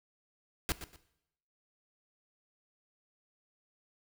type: noise with echo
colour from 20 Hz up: pink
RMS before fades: -31 dBFS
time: 0.69-0.72 s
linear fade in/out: 0 ms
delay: 120 ms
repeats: 2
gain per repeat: -12 dB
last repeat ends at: 0.96 s
effects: noise-tail reverb RT60 0.8 s tail -17 dB re dry